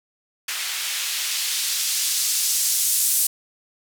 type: noise with band-pass filter sweep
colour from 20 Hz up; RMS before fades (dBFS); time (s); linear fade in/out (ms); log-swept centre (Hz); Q
blue; -23; 0.48-3.27; 5; 2000 to 8900; 0.87
effects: none